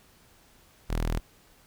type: tone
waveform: sawtooth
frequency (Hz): 40.48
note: E1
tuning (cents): -31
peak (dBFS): -22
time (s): 0.89-1.2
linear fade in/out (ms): 20
effects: pink hiss -59 dBFS RMS until 1.66 s